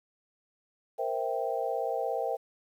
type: chord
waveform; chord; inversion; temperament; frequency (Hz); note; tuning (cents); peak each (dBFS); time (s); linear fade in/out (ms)
sine; C dominant seventh; third; equal; 466.2 / 523.3 / 659.3 / 784; Bb4 / C5 / E5 / G5; 0 / 0 / 0 / 0; -34; 0.98-2.37; 20
effects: 10-bit